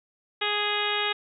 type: harmonic tone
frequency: 415.3 Hz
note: G#4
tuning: in tune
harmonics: 1 / 2 / 3 / 4 / 5 / 6 / 7 / 8 / 9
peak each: -33 / -33 / -33 / -33 / -33 / -33 / -33 / -33 / -33 dBFS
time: 0.41-1.13 s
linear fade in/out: 10 ms
effects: none